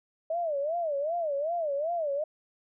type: tone with vibrato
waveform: sine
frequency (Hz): 622.3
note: D#5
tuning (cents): 0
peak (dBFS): -27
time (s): 0.3-2.24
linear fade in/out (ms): 5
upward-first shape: sine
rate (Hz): 2.6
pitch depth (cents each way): 200
effects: none